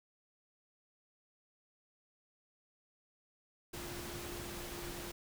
sine tone in noise, 348.7 Hz, F4, 3 cents flat, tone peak -48 dBFS, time 3.73-5.12 s, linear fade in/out 10 ms, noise pink, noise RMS -45 dBFS, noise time 3.73-5.12 s, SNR -6 dB, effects none

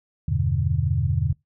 sine chord, E minor seventh, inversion none, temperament equal, 82.41 / 98 / 123.47 / 146.83 Hz, E2 / G2 / B2 / D3, 0 / 0 / 0 / 0 cents, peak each -25 dBFS, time 0.28-1.33 s, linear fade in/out 5 ms, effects noise-tail reverb RT60 0.2 s tail -25 dB re dry

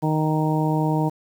harmonic tone, 155.4 Hz, D#3, 2 cents flat, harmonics 1 / 2 / 3 / 4 / 5 / 6, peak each -21 / -24 / -30 / -31 / -30 / -28 dBFS, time 0.02-1.1 s, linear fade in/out 20 ms, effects 8-bit

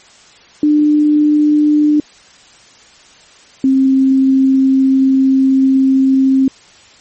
sine tone pair in turn, 299 / 266.4 Hz, D4 / C4, +31 / +31 cents, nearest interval major second, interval 200 cents, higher first, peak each -7 dBFS, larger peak neither, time 0.63-2 / 3.64-6.48 s, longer second, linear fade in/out 2 ms, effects white hiss -43 dBFS RMS until 7 s + MP3 32 kbps

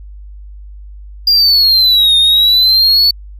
triangle exponential two-way sweep, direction down then up, 4842 to 3659 to 4473 Hz, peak -5 dBFS, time 1.27-3.11 s, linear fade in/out 5 ms, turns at 2.17 s, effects added 50 Hz sine -29 dBFS peak until 3.39 s

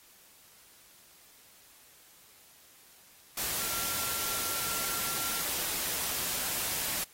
sine tone in noise, 1369 Hz, F6, 35 cents flat, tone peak -43 dBFS, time 3.58-5.42 s, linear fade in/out 5 ms, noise white, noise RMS -33 dBFS, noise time 3.37-7.04 s, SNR -13 dB, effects white hiss -58 dBFS RMS until 7.13 s + AAC 48 kbps

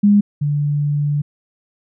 sine tone pair in turn, 204.6 / 146.05 Hz, G#3 / D3, -26 / -9 cents, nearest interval tritone, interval 583 cents, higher first, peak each -8 / -15 dBFS, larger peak first, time 0.03-0.21 / 0.41-1.22 s, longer second, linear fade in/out 10 ms, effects none

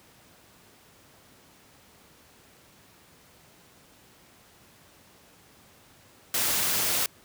white noise, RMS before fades -26 dBFS, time 6.34-7.06 s, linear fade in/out 2 ms, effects pink hiss -56 dBFS RMS until 7.24 s + high-pass 80 Hz 12 dB/octave

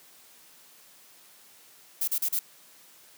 violet noise bursts, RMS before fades -27 dBFS, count 4, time 2.01-2.392 s, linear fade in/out 5 ms, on 67 ms, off 38 ms, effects white hiss -55 dBFS RMS until 3.17 s + high-pass 150 Hz 12 dB/octave

